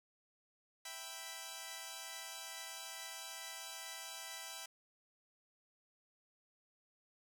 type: chord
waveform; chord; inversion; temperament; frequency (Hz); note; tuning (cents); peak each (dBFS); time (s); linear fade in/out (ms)
5% pulse; E minor; none; equal; 659.3 / 784 / 987.8; E5 / G5 / B5; 0 / 0 / 0; -40 / -38 / -38; 0.85-4.66; 5
effects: none